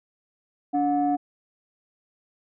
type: tone pair together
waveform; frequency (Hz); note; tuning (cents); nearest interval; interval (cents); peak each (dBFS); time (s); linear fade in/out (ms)
sine; 288 / 724.1; D4 / F#5; -34 / -38; octave + major third; 1596; -22; 0.73-1.17; 20
effects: tanh soft clip ceiling -14 dBFS